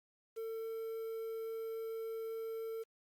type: tone with quantisation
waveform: triangle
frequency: 449.4 Hz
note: A4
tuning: 37 cents sharp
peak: -37 dBFS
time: 0.36-2.84 s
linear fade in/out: 20 ms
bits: 10
effects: Opus 48 kbps